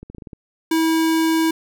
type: clicks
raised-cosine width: 3 ms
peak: -23 dBFS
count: 7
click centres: 0.03 / 0.1 / 0.148 / 0.183 / 0.222 / 0.272 / 0.332 s
type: tone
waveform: square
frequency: 323.5 Hz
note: E4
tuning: 32 cents flat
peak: -16 dBFS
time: 0.71-1.51 s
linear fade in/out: 5 ms
effects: none